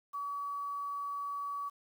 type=tone with quantisation; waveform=sine; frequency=1138 Hz; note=C#6; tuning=45 cents sharp; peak=-35 dBFS; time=0.13-1.7 s; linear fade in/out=20 ms; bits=10; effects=none